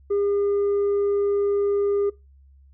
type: tone with tanh clipping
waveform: triangle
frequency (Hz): 404.2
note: G#4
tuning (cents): -47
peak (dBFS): -20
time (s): 0.1-2.1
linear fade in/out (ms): 10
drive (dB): 7
effects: noise-tail reverb RT60 0.2 s tail -19 dB re dry + added 68 Hz sine -49 dBFS peak until 2.73 s